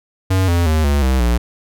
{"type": "tone with pitch steps", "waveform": "square", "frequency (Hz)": [94.3, 85.98, 78.39, 71.47, 65.16, 59.41], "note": ["F#2", "F2", "D#2", "D2", "C2", "A#1"], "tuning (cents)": [33, -27, 13, -47, -7, 34], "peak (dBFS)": -13, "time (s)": [0.3, 1.38], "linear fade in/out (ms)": 10, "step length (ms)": 180, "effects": []}